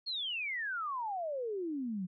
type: exponential sweep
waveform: sine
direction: down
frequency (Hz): 4384 to 174.61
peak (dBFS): -34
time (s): 0.06-2.07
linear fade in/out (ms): 20
effects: none